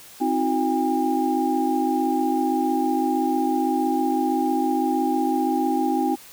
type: tone cluster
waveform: sine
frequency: 261.4 / 317 / 363.1 / 806 Hz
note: C4 / D#4 / F#4 / G5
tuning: -1 / +32 / -33 / +48 cents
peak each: -24 / -24 / -28 / -24 dBFS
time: 0.2-6.16 s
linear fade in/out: 20 ms
effects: white hiss -45 dBFS RMS until 6.32 s